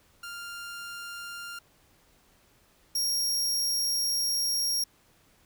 sawtooth tone pair in turn, 1396.9 / 5588 Hz, F6 / F8, 0 / 0 cents, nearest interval 2 octaves, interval 2400 cents, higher second, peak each -34 / -23 dBFS, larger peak second, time 0.23-1.59 / 2.95-4.84 s, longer second, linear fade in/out 5 ms, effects pink hiss -63 dBFS RMS until 5.45 s

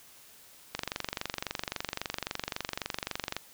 click train, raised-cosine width 0.2 ms, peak -14 dBFS, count 63, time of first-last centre 0.75-3.366 s, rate 23.7 Hz, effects white hiss -55 dBFS RMS until 3.53 s

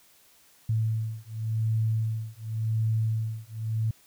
sine beating tone pair, 110.5 / 111.4 Hz, A2 / A2, +8 / +22 cents, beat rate 0.9 Hz, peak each -28 dBFS, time 0.69-3.91 s, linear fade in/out 5 ms, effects white hiss -59 dBFS RMS until 4.06 s

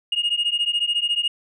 sine beating tone pair, 2850 / 2864 Hz, F7 / F7, +34 / +43 cents, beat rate 14 Hz, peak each -21 dBFS, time 0.12-1.28 s, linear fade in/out 5 ms, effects tanh soft clip ceiling -15 dBFS

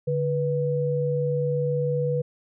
sine tone pair together, 145.38 / 489.7 Hz, D3 / B4, -17 / -15 cents, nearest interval octave + major sixth, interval 2102 cents, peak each -25 / -24 dBFS, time 0.07-2.22 s, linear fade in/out 10 ms, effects none

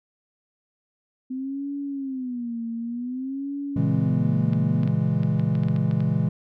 sine tone with vibrato, 255 Hz, C4, 44 cents flat, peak -27 dBFS, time 1.3-4.87 s, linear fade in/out 10 ms, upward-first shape sine, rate 0.54 Hz, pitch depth 180 cents each way
triangle chord, A# half-diminished seventh, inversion none, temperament equal, 116.54 / 138.59 / 164.81 / 207.7 Hz, A#2 / C#3 / E3 / G#3, 0 / 0 / 0 / 0 cents, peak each -24 / -23 / -22 / -25 dBFS, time 3.76-6.29 s, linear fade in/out 5 ms
clicks, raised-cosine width 0.3 ms, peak -25 dBFS, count 11, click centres 4.533 / 4.833 / 4.876 / 5.233 / 5.396 / 5.553 / 5.635 / 5.685 / 5.763 / 5.912 / 6.005 s
effects none

